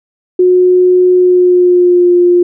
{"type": "tone with pitch glide", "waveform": "sine", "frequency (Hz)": [363.6, 353], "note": ["F#4", "F4"], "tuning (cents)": [-30, 19], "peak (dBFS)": -4, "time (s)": [0.39, 2.43], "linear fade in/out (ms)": 5, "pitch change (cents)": -51, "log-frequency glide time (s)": [1.14, 2.13], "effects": []}